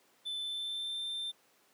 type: tone with pitch glide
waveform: triangle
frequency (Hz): 3520 to 3575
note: A7 to A7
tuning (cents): 0 to +27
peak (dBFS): -34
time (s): 0.25-1.32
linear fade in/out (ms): 20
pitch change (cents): +27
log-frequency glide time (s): 0.39-1.02
effects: pink hiss -67 dBFS RMS until 1.73 s + high-pass 300 Hz 12 dB/octave